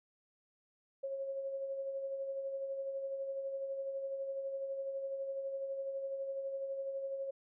sine tone with tremolo, 544 Hz, C#5, 33 cents flat, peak -35 dBFS, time 1.03-7.31 s, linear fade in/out 10 ms, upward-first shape sine, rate 12 Hz, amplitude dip 40%, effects none

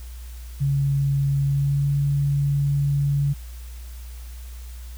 sine tone with pitch glide, 139.2 to 141.63 Hz, C#3 to C#3, +8 to +38 cents, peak -18 dBFS, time 0.6-3.34 s, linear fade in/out 20 ms, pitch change +30 cents, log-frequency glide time 1.43-1.9 s, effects added 60 Hz sine -34 dBFS peak until 4.97 s + white hiss -49 dBFS RMS until 4.97 s

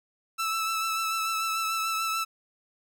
sawtooth tone with vibrato, 1318.5 Hz, E6, in tune, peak -23 dBFS, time 0.38-2.25 s, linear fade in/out 20 ms, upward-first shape triangle, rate 6.8 Hz, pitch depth 25 cents each way, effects none

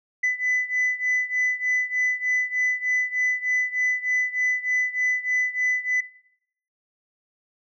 sine beating tone pair, 2000 / 2003.3 Hz, B6 / B6, +21 / +24 cents, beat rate 3.3 Hz, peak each -21 / -24 dBFS, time 0.23-6.01 s, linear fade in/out 10 ms, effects noise-tail reverb RT60 0.7 s tail -20 dB re dry + tanh soft clip ceiling -17 dBFS

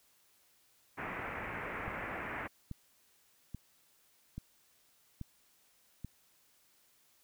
white low-pass noise, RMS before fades -41 dBFS, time 0.97-2.48 s, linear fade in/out 20 ms, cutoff 2300 Hz, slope 48 dB/octave
click train, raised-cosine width 5 ms, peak -29 dBFS, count 6, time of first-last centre 1.88-6.047 s, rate 1.2 Hz
effects white hiss -69 dBFS RMS until 7.23 s

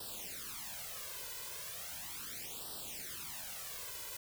white noise with flanger, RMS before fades -45 dBFS, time 0-4.17 s, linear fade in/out 5 ms, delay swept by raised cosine 0.22 to 2.02 ms, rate 0.37 Hz, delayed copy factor +0.95, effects none

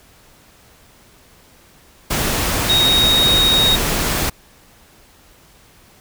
sine tone in noise, 3757 Hz, A#7, 13 cents sharp, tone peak -12 dBFS, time 2.69-3.76 s, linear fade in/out 10 ms, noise pink, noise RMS -19 dBFS, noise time 2.1-4.3 s, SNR +4 dB, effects pink hiss -49 dBFS RMS until 6 s

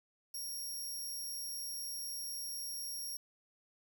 15% pulse tone, 5588 Hz, F8, in tune, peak -34 dBFS, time 0.34-3.17 s, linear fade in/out 5 ms, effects 11-bit

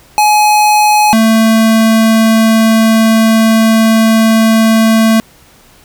square tone pair in turn, 843 / 222.8 Hz, G#5 / A3, +26 / +22 cents, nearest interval octave + major seventh, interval 2304 cents, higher first, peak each -6 dBFS, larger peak neither, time 0.18-1.13 / 1.13-5.2 s, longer second, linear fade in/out 0 ms, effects pink hiss -43 dBFS RMS until 5.84 s

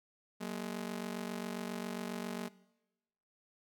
sawtooth ring-modulated tone, 210 Hz, G#3, 19 cents sharp, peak -31 dBFS, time 0.4-2.49 s, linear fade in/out 20 ms, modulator 23.7 Hz, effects noise-tail reverb RT60 1.0 s tail -21 dB re dry

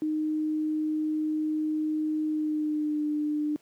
sine tone with pitch glide, 308.7 to 299.6 Hz, D#4 to D4, -14 to +35 cents, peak -25 dBFS, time 0.02-3.56 s, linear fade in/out 0 ms, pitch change -51 cents, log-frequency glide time 2.26-3.05 s, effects pink hiss -63 dBFS RMS until 3.61 s + high-pass 150 Hz 12 dB/octave

